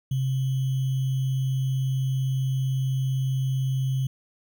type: tone with sample-and-hold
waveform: sine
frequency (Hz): 132.2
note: C3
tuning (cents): +18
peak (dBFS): -22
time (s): 0.11-4.07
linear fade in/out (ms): 5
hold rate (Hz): 3150
effects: none